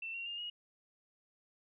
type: tone with pitch steps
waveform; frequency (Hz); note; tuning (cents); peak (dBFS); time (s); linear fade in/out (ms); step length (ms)
sine; 2681 / 2747 / 2814 / 2883; E7 / F7 / F7 / F#7; +29 / -29 / +12 / -46; -39; 0.02-0.5; 5; 120
effects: none